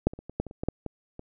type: clicks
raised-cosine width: 2 ms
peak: -7 / -25 / -28 / -25 / -13 / -25 / -29 / -18 / -11 / -19 / -26 dBFS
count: 11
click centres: 0.07 / 0.135 / 0.19 / 0.296 / 0.4 / 0.467 / 0.511 / 0.635 / 0.686 / 0.863 / 1.194 s
effects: none